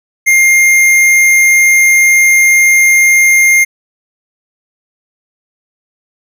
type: tone with tanh clipping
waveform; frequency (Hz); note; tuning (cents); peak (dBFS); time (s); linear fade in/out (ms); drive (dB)
sine; 2117; C7; +20; -6; 0.26-3.65; 20; 17
effects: none